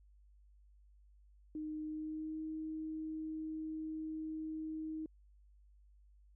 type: tone with pitch glide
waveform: sine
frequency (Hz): 308.1 to 314.4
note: D#4 to D#4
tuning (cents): -17 to +18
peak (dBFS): -39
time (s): 1.55-5.06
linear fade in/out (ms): 2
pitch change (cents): +35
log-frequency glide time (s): 1.84-2.41
effects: added 50 Hz sine -61 dBFS peak until 6.35 s